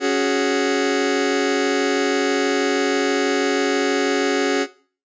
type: chord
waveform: sawtooth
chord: C# suspended fourth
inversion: none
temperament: just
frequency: 277.2 / 369.6 / 415.8 Hz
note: C#4 / F#4 / G#4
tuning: 0 / -2 / +2 cents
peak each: -17 dBFS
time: 0-4.67 s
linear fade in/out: 50 ms
effects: noise-tail reverb RT60 0.4 s tail -17 dB re dry + resampled to 16000 Hz